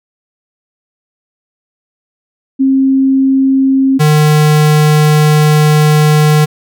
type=tone pair in turn; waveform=sine / square; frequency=267.6 / 151.73 Hz; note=C4 / D#3; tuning=+39 / -43 cents; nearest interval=minor seventh; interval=982 cents; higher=first; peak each=-6 dBFS; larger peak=neither; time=2.59-3.99 / 3.99-6.46 s; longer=second; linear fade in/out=20 ms; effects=none